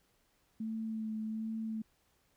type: tone with vibrato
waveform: sine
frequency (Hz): 220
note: A3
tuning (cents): 0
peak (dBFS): -35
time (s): 0.6-1.82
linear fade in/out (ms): 5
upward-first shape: sine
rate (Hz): 1.3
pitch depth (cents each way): 18
effects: pink hiss -73 dBFS RMS until 2.36 s